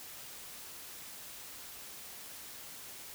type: silence
effects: white hiss -48 dBFS RMS until 3.14 s